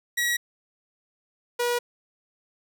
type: tone pair in turn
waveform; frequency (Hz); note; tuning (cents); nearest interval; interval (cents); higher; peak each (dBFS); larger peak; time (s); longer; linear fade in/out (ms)
sawtooth; 1917 / 482.6; A#6 / B4; +48 / -40; 2 octaves; 2388; first; -19; neither; 0.17-0.37 / 1.59-1.79; neither; 10
effects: none